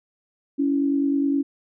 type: tone pair together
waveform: sine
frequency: 279.7 / 329.4 Hz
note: C#4 / E4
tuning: +16 / -1 cents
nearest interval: minor third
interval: 283 cents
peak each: -19 / -27 dBFS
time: 0.58-1.43 s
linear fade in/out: 20 ms
effects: none